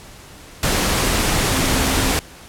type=tone in noise; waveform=sine; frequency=262.6 Hz; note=C4; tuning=6 cents sharp; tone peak=-25 dBFS; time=1.52-2.11 s; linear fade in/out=0 ms; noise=pink; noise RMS=-18 dBFS; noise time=0.63-2.19 s; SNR=-10 dB; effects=pink hiss -41 dBFS RMS until 2.48 s + low-pass 12000 Hz 12 dB/octave